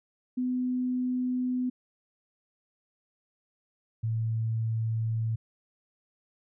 sine tone pair in turn, 251.6 / 112.37 Hz, B3 / A2, +32 / +37 cents, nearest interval octave + major second, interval 1395 cents, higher first, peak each -26 / -26 dBFS, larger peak neither, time 0.37-1.7 / 4.03-5.36 s, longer neither, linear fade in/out 10 ms, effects none

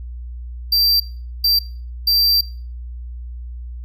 square tone bursts at uneven times, 4699 Hz, D8, in tune, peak -13 dBFS, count 3, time 0.72-1 / 1.44-1.59 / 2.07-2.41 s, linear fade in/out 5 ms, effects noise-tail reverb RT60 0.4 s tail -19 dB re dry + added 60 Hz sine -28 dBFS peak until 3.84 s

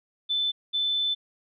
sine tone pair in turn, 3520 / 3520 Hz, A7 / A7, 0 / 0 cents, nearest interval unison, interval 0 cents, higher neither, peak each -23 dBFS, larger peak neither, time 0.29-0.52 / 0.73-1.15 s, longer second, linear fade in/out 20 ms, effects none

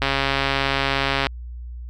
click train, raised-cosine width 0.3 ms, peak -4 dBFS, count 172, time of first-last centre 0.02-1.268 s, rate 137 Hz, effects added 60 Hz sine -31 dBFS peak until 1.89 s

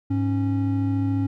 triangle tone pair together, 103.1 / 275.2 Hz, G#2 / C#4, -12 / -12 cents, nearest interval octave + perfect fourth, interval 1700 cents, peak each -21 dBFS, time 0.1-1.27 s, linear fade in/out 10 ms, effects none

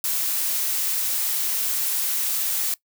blue noise, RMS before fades -24 dBFS, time 0.04-2.74 s, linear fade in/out 2 ms, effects noise-tail reverb RT60 0.1 s tail -20 dB re dry

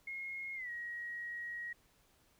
sine tone with pitch glide, 2154 to 1897 Hz, C7 to A#6, +50 to +30 cents, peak -40 dBFS, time 0.07-1.73 s, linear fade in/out 5 ms, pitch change -220 cents, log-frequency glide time 0.55-0.7 s, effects pink hiss -70 dBFS RMS until 2.39 s

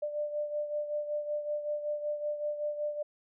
sine beating tone pair, 593 / 598.3 Hz, D5 / D5, +17 / +32 cents, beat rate 5.3 Hz, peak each -32 / -39 dBFS, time 0.02-3.03 s, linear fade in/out 10 ms, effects none

